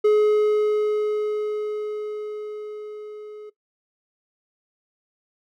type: tone with level ramp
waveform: triangle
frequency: 423.1 Hz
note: G#4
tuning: 32 cents sharp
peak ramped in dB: -11 to -34 dBFS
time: 0.04-3.5 s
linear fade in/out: 10 ms
effects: noise-tail reverb RT60 0.1 s tail -18 dB re dry